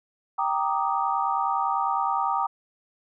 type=chord; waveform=sine; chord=Eb major seventh; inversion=first; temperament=equal; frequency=784 / 932.3 / 1174.7 / 1244.5 Hz; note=G5 / Bb5 / D6 / Eb6; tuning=0 / 0 / 0 / 0 cents; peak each=-27 / -27 / -29 / -29 dBFS; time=0.38-2.47 s; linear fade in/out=10 ms; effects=none